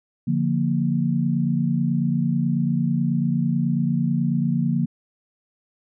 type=chord; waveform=sine; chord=Bb major; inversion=first; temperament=just; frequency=145.68 / 174.81 / 233.1 Hz; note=D3 / F3 / Bb3; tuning=-14 / +2 / 0 cents; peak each=-23 dBFS; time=0.27-4.86 s; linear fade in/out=10 ms; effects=none